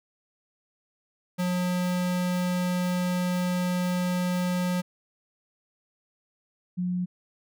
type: tone pair in turn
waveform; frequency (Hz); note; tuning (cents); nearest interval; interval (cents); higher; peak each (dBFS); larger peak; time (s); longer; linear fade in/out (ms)
square / sine; 179.8 / 179.8; F#3 / F#3; -49 / -49; unison; 0; neither; -25; neither; 1.38-4.82 / 6.77-7.06; first; 20
effects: none